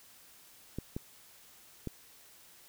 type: clicks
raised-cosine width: 3 ms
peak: -23 dBFS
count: 3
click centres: 0.786 / 0.965 / 1.873 s
effects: white hiss -58 dBFS RMS until 2.68 s